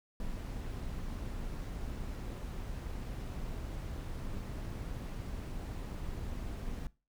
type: noise with amplitude modulation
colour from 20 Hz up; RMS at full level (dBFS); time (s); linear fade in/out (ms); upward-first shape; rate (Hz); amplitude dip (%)
brown; -38; 0.2-6.87; 2; sine; 214; 40
effects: noise-tail reverb RT60 0.3 s tail -21 dB re dry